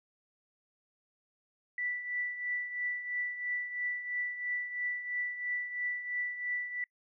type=tone with tremolo; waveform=sine; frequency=1969 Hz; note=B6; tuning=6 cents flat; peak=-30 dBFS; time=1.78-6.84 s; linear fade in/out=2 ms; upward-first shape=triangle; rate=3 Hz; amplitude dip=70%; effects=noise-tail reverb RT60 0.1 s tail -26 dB re dry